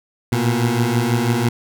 20% pulse beating tone pair, 115.1 / 121.2 Hz, A#2 / B2, -22 / -32 cents, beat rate 6.1 Hz, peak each -15 / -13 dBFS, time 0.32-1.49 s, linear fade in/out 5 ms, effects none

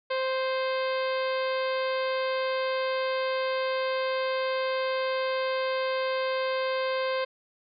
harmonic tone with a mistuned harmonic, 523.3 Hz, C5, in tune, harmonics 1 / 2 / 3 / 4 / 5 / 6 / 7 / 8 / 9, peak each -27 / -33 / -37 / -39 / -41 / -43 / -44 / -45 / -46 dBFS, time 0.1-7.25 s, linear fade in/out 10 ms, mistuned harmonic 5, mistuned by -23 cents, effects none

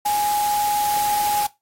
sine tone in noise, 830 Hz, G#5, 1 cent flat, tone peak -18 dBFS, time 0.05-1.47 s, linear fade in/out 10 ms, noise white, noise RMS -28 dBFS, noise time 0.05-1.47 s, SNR +7 dB, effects noise-tail reverb RT60 0.2 s tail -18 dB re dry + AAC 48 kbps

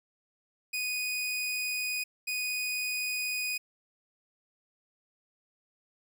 sawtooth tone pair in turn, 2483 / 2483 Hz, D#7 / D#7, -4 / -4 cents, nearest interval unison, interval 0 cents, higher neither, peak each -27 dBFS, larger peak neither, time 0.73-2.04 / 2.27-3.58 s, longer neither, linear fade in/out 10 ms, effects none

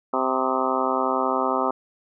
harmonic tone with a mistuned harmonic, 130.81 Hz, C3, in tune, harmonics 2 / 3 / 4 / 5 / 6 / 7 / 8 / 9 / 10, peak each -29 / -29 / -29 / -29 / -29 / -29 / -29 / -29 / -29 dBFS, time 0.13-1.71 s, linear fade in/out 5 ms, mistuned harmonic 10, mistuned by -48 cents, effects none

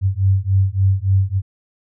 sine beating tone pair, 94.8 / 98.3 Hz, F#2 / G2, +43 / +5 cents, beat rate 3.5 Hz, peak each -16 dBFS, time 0.01-1.42 s, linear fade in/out 50 ms, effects none

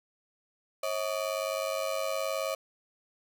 35% pulse ring-modulated tone, 592 Hz, D5, 14 cents sharp, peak -25 dBFS, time 0.83-2.55 s, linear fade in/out 5 ms, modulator 49.6 Hz, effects none

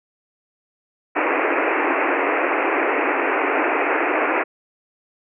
pink band-pass noise, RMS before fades -20 dBFS, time 1.15-4.44 s, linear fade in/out 20 ms, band 280 to 2600 Hz, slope 96 dB/octave, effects none

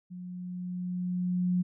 sine tone with level ramp, 180 Hz, F#3, 47 cents flat, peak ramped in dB -39 to -23 dBFS, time 0.1-1.63 s, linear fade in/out 20 ms, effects none

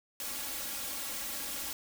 white noise with comb filter, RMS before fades -38 dBFS, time 0.2-1.73 s, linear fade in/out 2 ms, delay 3.6 ms, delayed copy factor +0.95, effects none

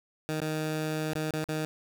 15% pulse tone with dropouts, 155.56 Hz, D#3, in tune, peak -23 dBFS, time 0.29-1.65 s, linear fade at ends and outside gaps 0 ms, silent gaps 0.403-0.417 / 1.133-1.153 / 1.307-1.337 / 1.441-1.487 s, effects none

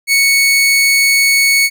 sawtooth tone, 2217 Hz, C#7, in tune, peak -5 dBFS, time 0.07-1.7 s, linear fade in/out 50 ms, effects none

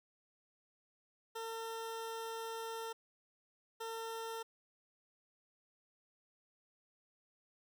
20% pulse tone bursts at uneven times, 452.7 Hz, A4, 49 cents sharp, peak -36 dBFS, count 2, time 1.35-2.93 / 3.8-4.43 s, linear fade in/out 10 ms, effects none

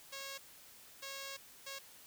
5% pulse tone bursts at uneven times, 547 Hz, C#5, 23 cents flat, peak -32 dBFS, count 3, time 0.12-0.38 / 1.02-1.37 / 1.66-1.79 s, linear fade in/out 10 ms, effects white hiss -58 dBFS RMS until 2.06 s

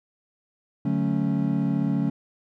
triangle chord, D major seventh, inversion none, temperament equal, 146.83 / 185 / 220 / 277.2 Hz, D3 / F#3 / A3 / C#4, 0 / 0 / 0 / 0 cents, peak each -25 dBFS, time 0.85-2.1 s, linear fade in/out 5 ms, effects none

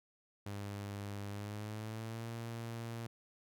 sawtooth tone with pitch glide, 101.2 to 115.58 Hz, G#2 to A#2, -44 to -14 cents, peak -37 dBFS, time 0.46-3.07 s, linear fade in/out 5 ms, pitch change +230 cents, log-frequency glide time 1.3-2.28 s, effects none

